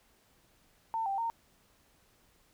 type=tone with pitch steps; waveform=sine; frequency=901 / 785 / 919 Hz; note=A5 / G5 / A#5; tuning=+41 / +2 / -25 cents; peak=-30 dBFS; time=0.94-1.3 s; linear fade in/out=0 ms; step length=120 ms; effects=pink hiss -67 dBFS RMS until 2.53 s